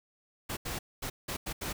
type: noise bursts at uneven times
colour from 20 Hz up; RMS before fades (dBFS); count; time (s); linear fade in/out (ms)
pink; -36; 6; 0.49-0.57 / 0.65-0.79 / 1.02-1.1 / 1.28-1.37 / 1.46-1.53 / 1.61-1.73; 10
effects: none